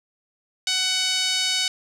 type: tone with band-pass filter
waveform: 5% pulse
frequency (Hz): 747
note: F#5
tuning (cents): +16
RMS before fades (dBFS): -23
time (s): 0.67-1.68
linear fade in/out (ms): 2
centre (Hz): 3600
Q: 1.3
effects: none